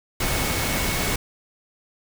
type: tone in noise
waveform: sine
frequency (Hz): 2208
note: C#7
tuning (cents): -7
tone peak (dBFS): -33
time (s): 0.2-1.16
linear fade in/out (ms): 5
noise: pink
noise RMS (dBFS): -24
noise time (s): 0.2-1.16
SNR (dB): -12
effects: none